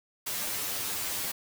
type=noise with comb filter; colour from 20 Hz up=white; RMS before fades=-33 dBFS; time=0.26-1.32 s; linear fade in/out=10 ms; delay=10 ms; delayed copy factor=+0.95; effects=none